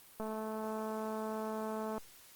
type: click train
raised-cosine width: 1 ms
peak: -27 dBFS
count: 389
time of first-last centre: 0.2-1.98 s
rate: 218 Hz
effects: white hiss -58 dBFS RMS until 2.35 s + Opus 32 kbps